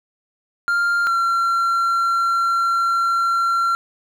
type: tone pair in turn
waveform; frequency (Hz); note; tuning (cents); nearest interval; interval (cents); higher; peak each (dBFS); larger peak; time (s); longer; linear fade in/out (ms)
triangle; 1396.9 / 1366.6; F6 / F6; 0 / -38; unison; 38; first; -14; neither; 0.68-1.07 / 1.07-3.75; second; 0
effects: none